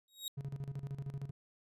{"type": "tone with exponential growth", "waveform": "sawtooth", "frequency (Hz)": 3780, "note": "A#7", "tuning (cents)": 23, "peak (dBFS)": -32, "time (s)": [0.08, 0.28], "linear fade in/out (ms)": 1, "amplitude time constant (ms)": 43}
{"type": "tone with tremolo", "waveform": "triangle", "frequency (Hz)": 138.59, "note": "C#3", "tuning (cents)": 0, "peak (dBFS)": -35, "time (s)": [0.37, 1.31], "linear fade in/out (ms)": 10, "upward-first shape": "square", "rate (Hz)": 13, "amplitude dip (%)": 75}
{"effects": ["resampled to 32000 Hz"]}